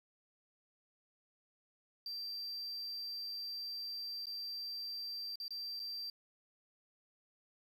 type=tone with dropouts; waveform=triangle; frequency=4699 Hz; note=D8; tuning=in tune; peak=-39 dBFS; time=2.06-6.1 s; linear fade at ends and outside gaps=2 ms; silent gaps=4.257-4.268 / 5.357-5.4 / 5.481-5.506 / 5.795-5.799 s; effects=11-bit